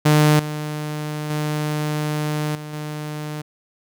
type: tone with level steps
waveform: sawtooth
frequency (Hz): 151.1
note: D3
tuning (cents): +50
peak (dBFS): -8 / -21 / -17 / -27 / -23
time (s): 0.05-3.42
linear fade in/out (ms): 10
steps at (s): 0.39 / 1.3 / 2.55 / 2.73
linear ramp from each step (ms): 5
effects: none